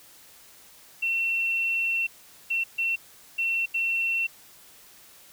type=tone bursts at uneven times; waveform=sine; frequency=2709 Hz; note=E7; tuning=47 cents sharp; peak=-23 dBFS; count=5; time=1.02-2.07 / 2.5-2.64 / 2.78-2.96 / 3.38-3.66 / 3.74-4.27 s; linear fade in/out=10 ms; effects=white hiss -52 dBFS RMS until 5.32 s